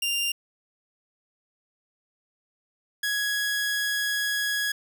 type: tone pair in turn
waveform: sawtooth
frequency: 2793 / 1667.5 Hz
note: F7 / G#6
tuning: -1 / +7 cents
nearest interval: major sixth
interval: 892 cents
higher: first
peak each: -21 dBFS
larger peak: neither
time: 0.02-0.32 / 3.03-4.72 s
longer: second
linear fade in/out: 5 ms
effects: none